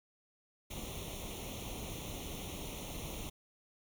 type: noise with comb filter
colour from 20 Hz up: pink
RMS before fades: -43 dBFS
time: 0.7-3.3 s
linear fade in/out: 10 ms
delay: 0.31 ms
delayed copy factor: +0.85
effects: none